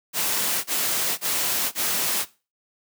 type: noise bursts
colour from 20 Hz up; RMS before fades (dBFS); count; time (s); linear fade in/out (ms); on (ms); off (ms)
white; -24; 4; 0.13-2.257; 50; 510; 29
effects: noise-tail reverb RT60 0.3 s tail -18 dB re dry + high-pass 150 Hz 12 dB/octave